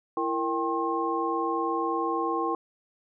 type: tone cluster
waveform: sine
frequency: 334.3 / 462.8 / 788 / 1071 Hz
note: E4 / A#4 / G5 / C6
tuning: +24 / -13 / +9 / +40 cents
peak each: -30 / -32 / -32 / -29 dBFS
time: 0.17-2.55 s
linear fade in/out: 2 ms
effects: none